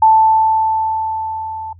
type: tone with level ramp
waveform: sine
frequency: 881 Hz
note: A5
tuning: 2 cents sharp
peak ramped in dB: -5 to -24 dBFS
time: 0.02-1.73 s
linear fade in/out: 5 ms
effects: noise-tail reverb RT60 0.1 s tail -22 dB re dry + added 86 Hz sine -39 dBFS peak until 1.79 s